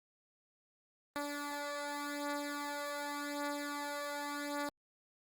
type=beating tone pair; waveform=10% pulse; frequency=288.6 / 289.47 Hz; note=D4 / D4; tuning=-30 / -25 cents; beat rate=0.87 Hz; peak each=-35 / -31 dBFS; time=1.16-4.69 s; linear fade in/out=0 ms; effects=Opus 32 kbps